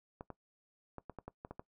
clicks, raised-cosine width 1 ms, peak -30 dBFS, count 9, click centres 0.209 / 0.303 / 0.983 / 1.097 / 1.187 / 1.28 / 1.449 / 1.51 / 1.595 s, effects noise-tail reverb RT60 0.1 s tail -19 dB re dry

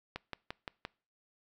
click train, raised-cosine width 0.3 ms, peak -22 dBFS, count 5, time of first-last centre 0.16-0.851 s, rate 5.79 Hz, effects noise-tail reverb RT60 0.4 s tail -24 dB re dry

